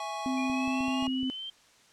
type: chord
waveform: square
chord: C# minor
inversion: first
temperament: equal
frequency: 659.3 / 830.6 / 1108.7 Hz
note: E5 / G#5 / C#6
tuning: 0 / 0 / 0 cents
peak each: -41 / -37 / -39 dBFS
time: 0-1.07 s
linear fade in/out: 2 ms
type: tone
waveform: sine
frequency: 260.3 Hz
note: C4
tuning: 9 cents flat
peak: -28 dBFS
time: 0.26-1.3 s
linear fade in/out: 0 ms
type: linear sweep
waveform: sine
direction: up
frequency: 2405 to 3159 Hz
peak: -36 dBFS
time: 0.37-1.5 s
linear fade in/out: 5 ms
type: clicks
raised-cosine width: 3 ms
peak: -32 dBFS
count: 7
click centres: 0.499 / 0.678 / 0.807 / 0.882 / 1.026 / 1.079 / 1.231 s
effects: white hiss -60 dBFS RMS until 1.92 s + low-pass 7000 Hz 12 dB/octave